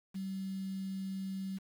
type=tone with quantisation; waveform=sine; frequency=191.8 Hz; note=G3; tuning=37 cents flat; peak=-36 dBFS; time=0.14-1.59 s; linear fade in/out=20 ms; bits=9; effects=none